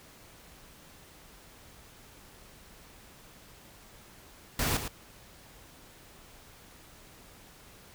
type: noise with echo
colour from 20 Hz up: pink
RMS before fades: -29 dBFS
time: 4.59-4.77 s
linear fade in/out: 2 ms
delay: 110 ms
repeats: 1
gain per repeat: -8 dB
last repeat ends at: 4.88 s
effects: pink hiss -54 dBFS RMS until 7.94 s